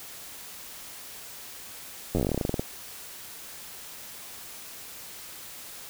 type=slowing click train; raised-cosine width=2 ms; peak=-13 dBFS; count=18; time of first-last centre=2.15-2.595 s; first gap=10 ms; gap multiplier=1.11; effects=white hiss -43 dBFS RMS until 5.89 s